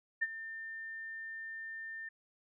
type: tone with ADSR envelope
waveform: sine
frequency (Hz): 1800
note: A6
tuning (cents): +39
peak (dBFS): -27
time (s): 0.21-2.09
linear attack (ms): 16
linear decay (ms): 37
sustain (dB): -14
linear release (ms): 7
effects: none